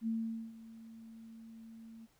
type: tone with ADSR envelope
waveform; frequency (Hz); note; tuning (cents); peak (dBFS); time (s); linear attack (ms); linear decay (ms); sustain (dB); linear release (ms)
sine; 225.5; A3; +43; -31; 0.01-2.07; 62; 450; -18; 26
effects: pink hiss -71 dBFS RMS until 2.19 s